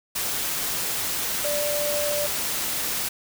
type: tone in noise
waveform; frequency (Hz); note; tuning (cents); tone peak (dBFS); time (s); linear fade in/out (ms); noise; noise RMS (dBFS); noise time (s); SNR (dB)
sine; 587.3; D5; 0; -25; 1.44-2.27; 10; white; -27; 0.15-3.09; -1
effects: none